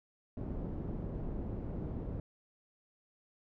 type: low-pass noise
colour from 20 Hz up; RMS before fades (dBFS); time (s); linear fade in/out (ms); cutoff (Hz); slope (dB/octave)
pink; -39; 0.37-2.2; 2; 370; 12
effects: none